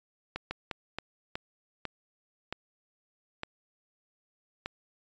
slowing click train, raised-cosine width 0.3 ms, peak -18 dBFS, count 9, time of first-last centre 0.36-4.66 s, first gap 150 ms, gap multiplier 1.35, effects resampled to 16000 Hz

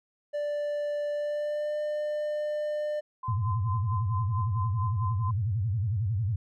triangle tone with pitch glide, 587.3 to 599.6 Hz, D5 to D5, 0 to +36 cents, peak -26 dBFS, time 0.33-3.01 s, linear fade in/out 20 ms, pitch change +36 cents, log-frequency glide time 1.11-1.77 s
sine tone with tremolo, 1029 Hz, C6, 29 cents flat, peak -31 dBFS, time 3.23-5.31 s, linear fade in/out 5 ms, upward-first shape sine, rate 4.5 Hz, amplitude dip 85%
sine tone with vibrato, 105 Hz, G#2, 19 cents sharp, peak -25 dBFS, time 3.28-6.36 s, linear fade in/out 5 ms, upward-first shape sine, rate 11 Hz, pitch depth 240 cents each way
effects none

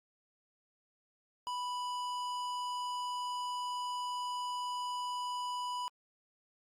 sine tone with hard clipping, 987.8 Hz, B5, in tune, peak -37 dBFS, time 1.47-5.88 s, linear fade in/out 0 ms, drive 14 dB, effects Opus 48 kbps

